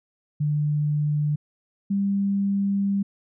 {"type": "tone pair in turn", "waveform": "sine", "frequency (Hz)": [148.7, 198.49], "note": ["D3", "G3"], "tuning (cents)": [22, 22], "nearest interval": "perfect fourth", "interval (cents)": 500, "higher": "second", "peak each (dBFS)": -20, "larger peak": "neither", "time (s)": [[0.4, 1.36], [1.9, 3.03]], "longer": "second", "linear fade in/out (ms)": 10, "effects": []}